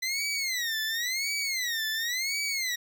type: tone with vibrato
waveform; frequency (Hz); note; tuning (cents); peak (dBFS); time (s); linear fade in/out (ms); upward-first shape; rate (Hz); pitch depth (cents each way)
20% pulse; 2000; B6; +21; -23; 0.02-2.76; 10; sine; 0.94; 230
effects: none